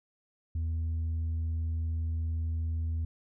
sine tone, 81.3 Hz, E2, 23 cents flat, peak -26 dBFS, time 0.55-3.05 s, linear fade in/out 5 ms, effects tanh soft clip ceiling -28 dBFS

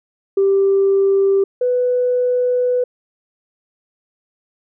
sine tone pair in turn, 392 / 496.3 Hz, G4 / B4, 0 / +8 cents, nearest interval major third, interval 408 cents, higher second, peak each -10 / -13 dBFS, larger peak first, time 0.37-1.44 / 1.61-2.84 s, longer second, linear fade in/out 5 ms, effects tanh soft clip ceiling -7 dBFS

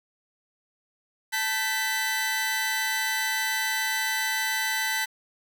sawtooth tone cluster, 879 / 1540 / 1983 Hz, A5 / G6 / B6, -2 / -31 / +7 cents, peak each -28 / -27 / -24 dBFS, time 1.32-5.06 s, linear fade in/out 20 ms, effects 8-bit

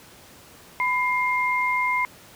sine tone pair together, 999 / 2117 Hz, B5 / C7, +20 / +20 cents, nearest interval octave + minor second, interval 1300 cents, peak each -23 dBFS, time 0.8-2.05 s, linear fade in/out 0 ms, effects pink hiss -48 dBFS RMS until 2.35 s + high-pass 80 Hz 12 dB/octave

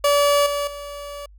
30% pulse tone with level steps, 575 Hz, D5, 37 cents flat, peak -12 / -19 / -29 dBFS, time 0.04-1.26 s, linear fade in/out 5 ms, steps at 0.46 / 0.67 s, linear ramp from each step 5 ms, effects added 50 Hz sine -44 dBFS peak until 1.38 s

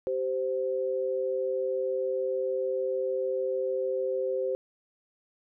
sine tone pair together, 386.7 / 520 Hz, G4 / C5, -24 / -11 cents, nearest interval perfect fourth, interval 513 cents, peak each -31 / -28 dBFS, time 0.07-4.55 s, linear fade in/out 0 ms, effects none

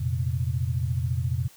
sine chord, F suspended fourth, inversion none, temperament equal with one note detuned, 86.95 / 116.54 / 130.81 Hz, F2 / Bb2 / C3, -7 / 0 / 0 cents, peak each -28 dBFS, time 0-1.48 s, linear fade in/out 10 ms, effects white hiss -53 dBFS RMS until 1.56 s

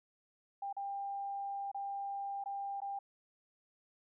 sine tone with dropouts, 796 Hz, G5, 26 cents sharp, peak -37 dBFS, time 0.62-2.99 s, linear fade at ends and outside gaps 5 ms, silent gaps 0.728-0.766 / 1.716-1.745 / 2.44-2.458 / 2.804-2.817 s, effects none

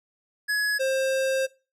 square tone pair in turn, 1685 / 530.7 Hz, G#6 / C5, +25 / +24 cents, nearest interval octave + minor sixth, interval 2001 cents, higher first, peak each -23 dBFS, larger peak neither, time 0.48-0.79 / 0.79-1.47 s, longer second, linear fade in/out 20 ms, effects noise-tail reverb RT60 0.3 s tail -21 dB re dry + low-pass 12000 Hz 12 dB/octave

